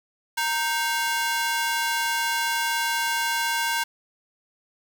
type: ring-modulated tone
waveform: sawtooth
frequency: 1244.5 Hz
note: D#6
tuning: in tune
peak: -16 dBFS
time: 0.37-3.84 s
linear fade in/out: 10 ms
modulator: 317 Hz
effects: 7-bit